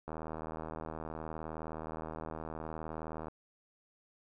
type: click train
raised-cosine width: 1 ms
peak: -27 dBFS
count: 255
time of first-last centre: 0.08-3.283 s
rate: 79.3 Hz
effects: none